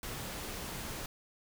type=noise; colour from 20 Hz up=pink; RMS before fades=-41 dBFS; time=0.03-1.06 s; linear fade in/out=2 ms; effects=none